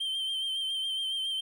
triangle tone with vibrato, 3136 Hz, G7, in tune, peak -28 dBFS, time 0-1.41 s, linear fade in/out 10 ms, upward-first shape triangle, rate 7.2 Hz, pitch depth 41 cents each way, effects none

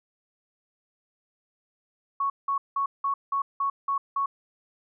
sine tone bursts, 1108.7 Hz, C#6, in tune, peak -23 dBFS, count 8, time 2.2-4.26 s, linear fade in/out 5 ms, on 100 ms, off 180 ms, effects none

